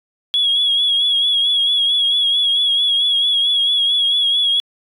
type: tone with vibrato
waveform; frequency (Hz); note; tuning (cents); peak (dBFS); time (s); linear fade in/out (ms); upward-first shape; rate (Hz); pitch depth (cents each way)
sine; 3340; G#7; +9; -12; 0.34-4.6; 0; triangle; 4.5; 53
effects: tanh soft clip ceiling -8 dBFS